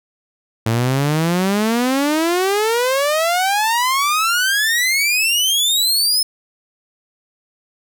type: exponential sweep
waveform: sawtooth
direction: up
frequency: 110 to 5240 Hz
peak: -11 dBFS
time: 0.66-6.23 s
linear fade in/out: 5 ms
effects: none